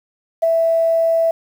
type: tone with ADSR envelope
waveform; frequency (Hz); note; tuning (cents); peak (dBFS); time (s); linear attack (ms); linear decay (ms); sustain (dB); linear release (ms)
sine; 659.3; E5; 0; -9; 0.42-1.31; 15; 12; -3; 3
effects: tanh soft clip ceiling -5 dBFS + 7-bit